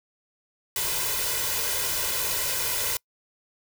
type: noise with comb filter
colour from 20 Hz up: white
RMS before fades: -27 dBFS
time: 0.76-2.97 s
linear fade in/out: 2 ms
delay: 2 ms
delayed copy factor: +0.75
effects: noise-tail reverb RT60 0.1 s tail -26 dB re dry